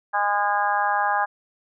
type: harmonic tone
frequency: 204.6 Hz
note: G#3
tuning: 26 cents flat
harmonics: 3 / 4 / 5 / 6 / 7 / 8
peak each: -33 / -22 / -27 / -28 / -33 / -26 dBFS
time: 0.13-1.26 s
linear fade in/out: 20 ms
effects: none